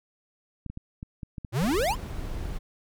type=clicks; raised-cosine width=5 ms; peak=-24 dBFS; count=7; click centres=0.663 / 0.7 / 0.774 / 1.029 / 1.232 / 1.382 / 1.448 s
type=exponential sweep; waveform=square; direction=up; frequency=103.7 to 1108.7 Hz; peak=-24 dBFS; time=1.52-1.96 s; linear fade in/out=50 ms
type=noise; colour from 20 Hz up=brown; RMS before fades=-33 dBFS; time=1.61-2.59 s; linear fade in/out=20 ms
effects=none